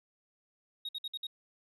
sine tone bursts, 3763 Hz, A#7, 16 cents sharp, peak -33 dBFS, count 5, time 0.85-1.269 s, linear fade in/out 5 ms, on 39 ms, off 56 ms, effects tanh soft clip ceiling -34 dBFS

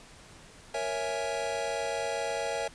square chord, A# half-diminished seventh, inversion none, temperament equal, 466.2 / 554.4 / 659.3 / 830.6 Hz, A#4 / C#5 / E5 / G#5, 0 / 0 / 0 / 0 cents, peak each -37 / -36 / -36 / -37 dBFS, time 0.74-2.68 s, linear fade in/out 5 ms, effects pink hiss -52 dBFS RMS until 2.74 s + resampled to 22050 Hz

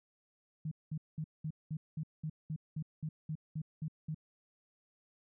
sine tone bursts, 155.56 Hz, D#3, in tune, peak -35 dBFS, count 14, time 0.65-4.146 s, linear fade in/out 5 ms, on 64 ms, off 200 ms, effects none

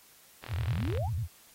click train, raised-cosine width 0.3 ms, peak -25 dBFS, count 23, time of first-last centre 0.44-0.974 s, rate 41.2 Hz
sine tone with vibrato, 98 Hz, G2, in tune, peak -29 dBFS, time 0.48-1.28 s, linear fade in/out 50 ms, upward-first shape square, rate 10 Hz, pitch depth 280 cents each way
sine exponential sweep, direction up, 58.3 to 987.8 Hz, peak -34 dBFS, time 0.56-1.1 s, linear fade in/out 50 ms
effects white hiss -58 dBFS RMS until 1.54 s + AAC 48 kbps

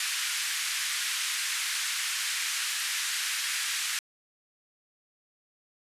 pink band-pass noise, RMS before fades -31 dBFS, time 0-3.99 s, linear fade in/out 2 ms, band 1600 to 11000 Hz, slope 24 dB/octave, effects resampled to 32000 Hz

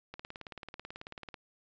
click train, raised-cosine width 0.3 ms, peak -27 dBFS, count 23, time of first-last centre 0.14-1.342 s, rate 18.3 Hz, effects resampled to 16000 Hz

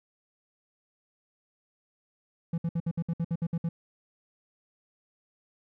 triangle tone bursts, 167.3 Hz, E3, 26 cents sharp, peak -24 dBFS, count 11, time 2.53-3.69 s, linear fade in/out 5 ms, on 50 ms, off 61 ms, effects none

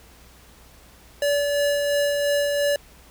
square tone with tremolo, 575 Hz, D5, 37 cents flat, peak -19 dBFS, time 1.22-2.76 s, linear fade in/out 2 ms, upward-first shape sine, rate 2.9 Hz, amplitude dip 30%, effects added 60 Hz sine -52 dBFS peak until 3.1 s + pink hiss -51 dBFS RMS until 3.1 s

